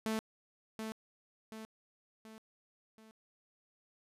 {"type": "tone with echo", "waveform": "sawtooth", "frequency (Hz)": 220, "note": "A3", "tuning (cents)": 0, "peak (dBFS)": -29, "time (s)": [0.06, 0.19], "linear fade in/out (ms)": 0, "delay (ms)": 730, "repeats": 4, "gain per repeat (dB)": -6, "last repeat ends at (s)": 3.11, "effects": ["resampled to 32000 Hz"]}